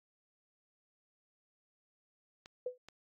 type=clicks; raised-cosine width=0.2 ms; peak=-33 dBFS; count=2; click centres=2.459 / 2.886 s
type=tone with exponential decay; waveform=sine; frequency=500 Hz; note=B4; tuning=21 cents sharp; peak=-31 dBFS; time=2.66-2.78 s; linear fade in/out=5 ms; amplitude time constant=26 ms
effects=AAC 64 kbps